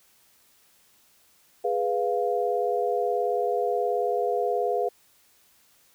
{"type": "chord", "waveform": "sine", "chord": "F diminished", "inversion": "first", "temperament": "equal", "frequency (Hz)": [415.3, 493.9, 698.5], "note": ["Ab4", "Cb5", "F5"], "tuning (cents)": [0, 0, 0], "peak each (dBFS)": -27, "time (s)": [1.64, 4.89], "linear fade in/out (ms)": 10, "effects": ["white hiss -61 dBFS RMS until 5.94 s"]}